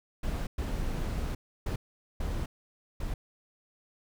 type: noise bursts at uneven times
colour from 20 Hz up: brown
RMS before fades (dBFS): -32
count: 5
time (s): 0.23-0.47 / 0.58-1.35 / 1.66-1.76 / 2.2-2.46 / 3-3.14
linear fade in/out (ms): 5
effects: none